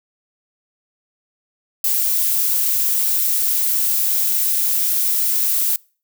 violet noise, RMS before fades -18 dBFS, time 1.84-5.76 s, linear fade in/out 2 ms, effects noise-tail reverb RT60 0.4 s tail -26 dB re dry

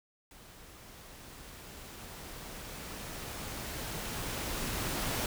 pink noise with level ramp, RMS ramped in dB -54 to -33 dBFS, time 0.31-5.26 s, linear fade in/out 2 ms, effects none

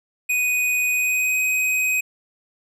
square tone with pitch glide, 2489 to 2515 Hz, D#7 to D#7, 0 to +18 cents, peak -19 dBFS, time 0.29-2.01 s, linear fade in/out 10 ms, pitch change +18 cents, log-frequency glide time 0.9-1.39 s, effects none

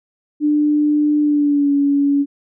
sine tone with pitch glide, 297.6 to 282.9 Hz, D4 to C#4, +23 to +35 cents, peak -12 dBFS, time 0.4-2.26 s, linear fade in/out 50 ms, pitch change -88 cents, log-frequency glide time 1.21-1.72 s, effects none

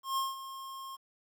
square tone with ADSR envelope, 1072 Hz, C6, 42 cents sharp, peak -29 dBFS, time 0.03-0.97 s, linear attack 140 ms, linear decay 180 ms, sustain -13 dB, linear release 21 ms, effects 11-bit

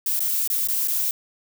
violet noise with dropouts, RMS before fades -23 dBFS, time 0.06-1.11 s, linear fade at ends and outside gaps 2 ms, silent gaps 0.194-0.203 / 0.476-0.5 / 0.674-0.685 / 0.875-0.881 s, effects none

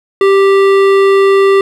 sine tone with hard clipping, 392 Hz, G4, in tune, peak -7 dBFS, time 0.21-1.61 s, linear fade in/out 2 ms, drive 14 dB, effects none

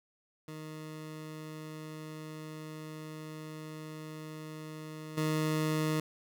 20% pulse tone with level steps, 155.56 Hz, D#3, in tune, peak -37 / -24 dBFS, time 0.48-6 s, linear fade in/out 2 ms, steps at 5.17 s, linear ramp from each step 10 ms, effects none

